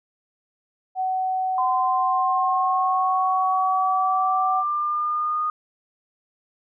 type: tone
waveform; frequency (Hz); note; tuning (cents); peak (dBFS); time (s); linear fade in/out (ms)
sine; 750; F#5; +23; -21; 0.95-4.64; 50
type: linear sweep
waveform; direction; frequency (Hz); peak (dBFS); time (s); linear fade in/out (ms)
sine; up; 1023 to 1233; -21; 1.58-5.5; 2
effects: none